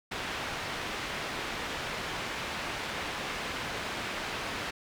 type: low-pass noise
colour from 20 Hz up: white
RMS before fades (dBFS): -36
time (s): 0.11-4.71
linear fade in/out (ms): 10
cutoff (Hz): 2600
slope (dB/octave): 12
effects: none